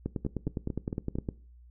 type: two click trains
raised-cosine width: 3 ms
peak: -20 / -18 dBFS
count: 5 / 13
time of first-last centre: 0.25-1.155 / 0.06-1.288 s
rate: 4.42 / 9.77 Hz
effects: noise-tail reverb RT60 0.4 s tail -20 dB re dry + added 60 Hz sine -51 dBFS peak until 1.7 s